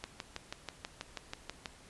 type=click train; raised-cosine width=0.2 ms; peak=-21 dBFS; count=11; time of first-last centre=0.04-1.658 s; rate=6.18 Hz; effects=pink hiss -57 dBFS RMS until 1.89 s + resampled to 24000 Hz